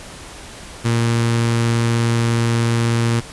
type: tone with notch filter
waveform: sawtooth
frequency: 116.54 Hz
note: A#2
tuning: in tune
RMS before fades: -17 dBFS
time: 0.84-3.21 s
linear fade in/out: 20 ms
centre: 660 Hz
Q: 1.9
effects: pink hiss -36 dBFS RMS until 3.32 s + resampled to 24000 Hz